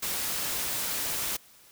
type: noise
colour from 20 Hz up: white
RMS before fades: -31 dBFS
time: 0.02-1.37 s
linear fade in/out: 10 ms
effects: white hiss -56 dBFS RMS until 1.71 s